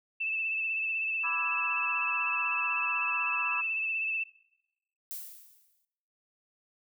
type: tone with vibrato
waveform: sine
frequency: 2637 Hz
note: E7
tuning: in tune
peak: -29 dBFS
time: 0.2-4.24 s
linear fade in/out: 10 ms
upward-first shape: sine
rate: 16 Hz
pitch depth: 28 cents each way
type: chord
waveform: sine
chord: E dominant seventh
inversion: second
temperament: equal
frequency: 987.8 / 1174.7 / 1318.5 / 1661.2 Hz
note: B5 / D6 / E6 / G#6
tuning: 0 / 0 / 0 / 0 cents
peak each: -37 / -38 / -37 / -41 dBFS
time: 1.23-3.62 s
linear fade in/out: 20 ms
type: noise with exponential decay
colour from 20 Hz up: violet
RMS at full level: -37 dBFS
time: 5.11-5.85 s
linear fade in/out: 0 ms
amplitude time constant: 160 ms
effects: noise-tail reverb RT60 0.9 s tail -20 dB re dry